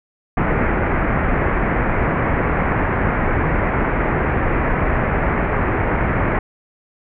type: low-pass noise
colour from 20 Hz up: pink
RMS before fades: -18 dBFS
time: 0.37-6.39 s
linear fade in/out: 5 ms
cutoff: 2200 Hz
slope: 48 dB/octave
effects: none